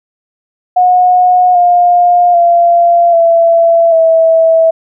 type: tone with pitch steps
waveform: sine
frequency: 726 / 707 / 688.4 / 670.4 / 652.8 Hz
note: F#5 / F5 / F5 / E5 / E5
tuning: -33 / +21 / -25 / +29 / -17 cents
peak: -4 dBFS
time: 0.76-4.71 s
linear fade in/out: 10 ms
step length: 790 ms
effects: none